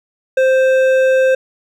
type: tone with hard clipping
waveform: triangle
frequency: 523.3 Hz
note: C5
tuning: in tune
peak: -11 dBFS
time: 0.37-1.35 s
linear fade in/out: 5 ms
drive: 13 dB
effects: none